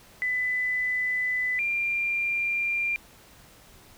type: tone pair in turn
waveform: sine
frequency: 2000 / 2387 Hz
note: B6 / D7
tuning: +21 / +28 cents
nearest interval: minor third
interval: 307 cents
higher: second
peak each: -24 dBFS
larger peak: neither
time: 0.22-1.59 / 1.59-2.96 s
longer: neither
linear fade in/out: 0 ms
effects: pink hiss -53 dBFS RMS until 3.97 s